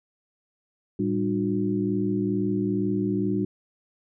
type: tone cluster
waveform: sine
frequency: 112.5 / 197.7 / 300.1 / 362.4 Hz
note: A2 / G3 / D4 / F#4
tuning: +39 / +15 / +38 / -36 cents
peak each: -32 / -26 / -27 / -29 dBFS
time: 0.99-3.45 s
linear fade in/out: 5 ms
effects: none